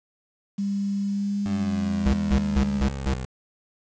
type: tone with pitch glide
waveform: sine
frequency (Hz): 199.7 to 202.7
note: G3 to G#3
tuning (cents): +32 to -42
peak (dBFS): -23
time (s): 0.58-2.88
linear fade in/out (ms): 10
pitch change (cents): +26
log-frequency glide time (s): 1.01-1.48
type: exponential sweep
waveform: 20% pulse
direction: down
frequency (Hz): 98 to 63.6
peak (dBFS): -25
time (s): 1.46-3.25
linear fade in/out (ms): 0
type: tone bursts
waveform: square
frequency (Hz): 66.6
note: C2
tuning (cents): +31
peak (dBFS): -20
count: 5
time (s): 2.06-3.135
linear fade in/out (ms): 0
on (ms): 71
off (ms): 180
effects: resampled to 16000 Hz + 8-bit